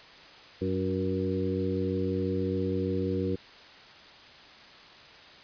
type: harmonic tone with a mistuned harmonic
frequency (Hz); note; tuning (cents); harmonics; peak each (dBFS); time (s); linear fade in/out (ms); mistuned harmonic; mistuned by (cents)
94.7; F#2; +41; 1 / 2 / 3 / 4 / 5; -33 / -33 / -33 / -33 / -33; 0.61-3.36; 10; 4; -39
effects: white hiss -50 dBFS RMS until 5.43 s + resampled to 11025 Hz